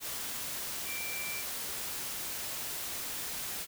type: tone in noise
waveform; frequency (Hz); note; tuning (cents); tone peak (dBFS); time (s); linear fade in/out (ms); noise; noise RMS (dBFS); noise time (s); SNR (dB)
sine; 2348; D7; -1; -39; 0.85-1.44; 50; white; -38; 0-3.67; -4
effects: none